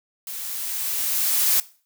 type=noise with level ramp; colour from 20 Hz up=blue; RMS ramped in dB=-33 to -18 dBFS; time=0.27-1.6 s; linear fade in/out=2 ms; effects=noise-tail reverb RT60 0.4 s tail -19 dB re dry